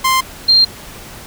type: tone pair in turn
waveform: sawtooth / sine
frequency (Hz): 1046.5 / 4186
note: C6 / C8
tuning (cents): 0 / 0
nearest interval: 2 octaves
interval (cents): 2400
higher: second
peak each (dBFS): -7 / -6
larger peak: second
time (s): 0.04-0.21 / 0.48-0.65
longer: neither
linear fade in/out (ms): 10
effects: pink hiss -34 dBFS RMS until 1.26 s